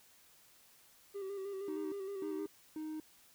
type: tone with vibrato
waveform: triangle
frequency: 392 Hz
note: G4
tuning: in tune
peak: -37 dBFS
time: 1.14-2.47 s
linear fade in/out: 20 ms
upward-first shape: square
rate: 6.4 Hz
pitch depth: 38 cents each way
type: tone bursts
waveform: triangle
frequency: 311.1 Hz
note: D#4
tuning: in tune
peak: -37 dBFS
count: 3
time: 1.68-3 s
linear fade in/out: 2 ms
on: 240 ms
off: 300 ms
effects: tanh soft clip ceiling -29 dBFS + white hiss -64 dBFS RMS until 3.34 s